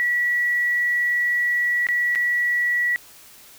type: tone with dropouts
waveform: sine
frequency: 1939 Hz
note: B6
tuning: 32 cents flat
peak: -18 dBFS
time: 0-2.96 s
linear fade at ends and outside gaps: 0 ms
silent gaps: 1.868-1.887 / 2.151-2.157 s
effects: white hiss -47 dBFS RMS until 3.58 s